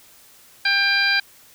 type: harmonic tone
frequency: 795 Hz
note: G5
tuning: 24 cents sharp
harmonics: 1 / 2 / 3 / 4 / 5 / 6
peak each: -31 / -19 / -22 / -31 / -25 / -24 dBFS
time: 0.65-1.2 s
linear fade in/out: 5 ms
effects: white hiss -50 dBFS RMS until 1.54 s